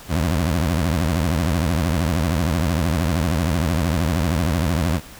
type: tone with vibrato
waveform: 20% pulse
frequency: 82.3 Hz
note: E2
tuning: 2 cents flat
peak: -13 dBFS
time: 0.08-5.01 s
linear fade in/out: 50 ms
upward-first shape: triangle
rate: 13 Hz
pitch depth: 260 cents each way
effects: pink hiss -41 dBFS RMS until 5.19 s